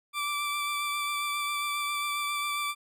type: tone with vibrato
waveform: 20% pulse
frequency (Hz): 1168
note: D6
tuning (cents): -10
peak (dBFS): -24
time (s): 0.13-2.75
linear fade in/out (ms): 50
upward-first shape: sine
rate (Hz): 7.4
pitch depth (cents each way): 14
effects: none

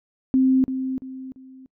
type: tone with echo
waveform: sine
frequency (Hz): 261.6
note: C4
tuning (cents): 0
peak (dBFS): -14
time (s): 0.34-0.64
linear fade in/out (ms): 0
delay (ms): 340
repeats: 3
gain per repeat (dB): -9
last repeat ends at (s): 1.66
effects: noise-tail reverb RT60 0.1 s tail -26 dB re dry

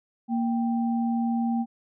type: tone pair together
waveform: sine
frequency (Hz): 233.1 / 784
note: A#3 / G5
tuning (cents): 0 / 0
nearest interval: octave + major sixth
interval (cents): 2100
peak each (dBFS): -23 / -32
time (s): 0.28-1.66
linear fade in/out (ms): 50
effects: none

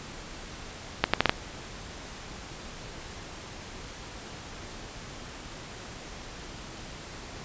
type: accelerating click train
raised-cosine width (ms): 0.3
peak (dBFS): -3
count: 5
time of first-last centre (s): 1.04-1.295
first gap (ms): 96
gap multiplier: 0.73
effects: pink hiss -42 dBFS RMS until 7.44 s + resampled to 16000 Hz

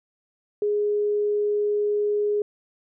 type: tone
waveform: sine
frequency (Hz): 415.3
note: G#4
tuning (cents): 0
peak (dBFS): -20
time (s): 0.62-2.42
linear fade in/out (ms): 2
effects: none

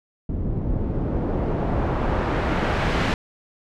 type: noise with low-pass filter sweep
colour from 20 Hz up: pink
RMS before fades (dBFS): -23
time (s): 0.29-3.14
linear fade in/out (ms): 2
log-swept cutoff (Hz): 240 to 3000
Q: 0.74
effects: none

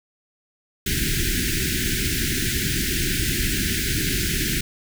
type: band-stop noise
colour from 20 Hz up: pink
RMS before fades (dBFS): -23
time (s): 0.86-4.61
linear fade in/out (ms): 5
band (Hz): 400 to 1500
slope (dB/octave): 96
effects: none

